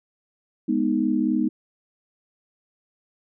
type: chord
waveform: sine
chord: G# minor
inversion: none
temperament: equal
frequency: 207.7 / 246.9 / 311.1 Hz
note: G#3 / B3 / D#4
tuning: 0 / 0 / 0 cents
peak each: -25 / -23 / -23 dBFS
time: 0.68-1.49 s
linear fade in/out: 10 ms
effects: none